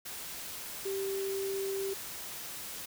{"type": "tone in noise", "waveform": "sine", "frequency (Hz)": 390, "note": "G4", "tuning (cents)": -9, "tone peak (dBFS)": -32, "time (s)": [0.85, 1.94], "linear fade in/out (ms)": 10, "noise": "white", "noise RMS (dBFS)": -42, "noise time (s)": [0.05, 2.86], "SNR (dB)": 7, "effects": []}